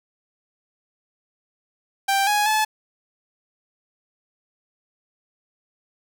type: tone with pitch steps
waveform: sawtooth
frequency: 786 / 832 / 863 Hz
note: G5 / G#5 / A5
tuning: +4 / +3 / -34 cents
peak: -14 dBFS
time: 2.08-2.65 s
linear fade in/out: 10 ms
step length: 190 ms
effects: none